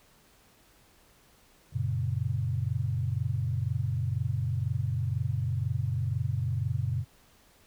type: chord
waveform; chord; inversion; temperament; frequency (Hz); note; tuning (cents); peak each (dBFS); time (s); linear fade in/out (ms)
sine; F# major; none; equal; 92.5 / 116.54 / 138.59; F#2 / A#2 / C#3; 0 / 0 / 0; -32 / -30 / -32; 1.72-7.05; 50
effects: pink hiss -61 dBFS RMS until 7.66 s